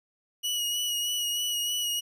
sawtooth tone with vibrato, 2915 Hz, F#7, 26 cents flat, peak -24 dBFS, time 0.43-2.01 s, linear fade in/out 20 ms, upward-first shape sine, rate 3.2 Hz, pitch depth 25 cents each way, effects none

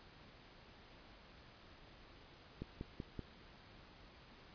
click train, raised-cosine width 3 ms, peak -30 dBFS, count 4, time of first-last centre 2.62-3.193 s, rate 5.24 Hz, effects pink hiss -60 dBFS RMS until 4.54 s + resampled to 11025 Hz

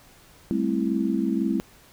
sine chord, A minor seventh, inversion third, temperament just, 198 / 220 / 264 / 330 Hz, G3 / A3 / C4 / E4, +18 / 0 / +16 / +2 cents, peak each -27 dBFS, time 0.51-1.6 s, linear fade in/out 0 ms, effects pink hiss -53 dBFS RMS until 1.92 s

